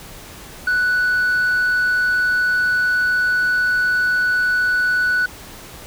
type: tone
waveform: sine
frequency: 1482 Hz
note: F#6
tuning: 2 cents sharp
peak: -12 dBFS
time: 0.67-5.26 s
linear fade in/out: 5 ms
effects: tanh soft clip ceiling -14 dBFS + pink hiss -38 dBFS RMS until 5.86 s